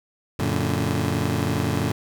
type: chord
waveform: 20% pulse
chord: Gb augmented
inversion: none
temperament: just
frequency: 92.5 / 115.62 / 144.53 Hz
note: Gb2 / Bb2 / D3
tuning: 0 / -14 / -27 cents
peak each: -21 dBFS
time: 0.39-1.92 s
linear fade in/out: 5 ms
effects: none